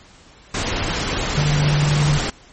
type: tone in noise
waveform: sine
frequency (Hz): 146.83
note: D3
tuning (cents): 0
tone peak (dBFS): -15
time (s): 1.37-2.18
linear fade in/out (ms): 5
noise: pink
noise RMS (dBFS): -22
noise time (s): 0.54-2.3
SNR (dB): +4
effects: pink hiss -47 dBFS RMS until 2.52 s + MP3 32 kbps